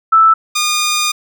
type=tone pair in turn; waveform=sine / 10% pulse; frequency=1318.5 / 1219 Hz; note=E6 / D#6; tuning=0 / -36 cents; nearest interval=minor second; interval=136 cents; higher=first; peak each=-5 dBFS; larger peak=neither; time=0.12-0.34 / 0.55-1.12 s; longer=second; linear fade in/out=10 ms; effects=none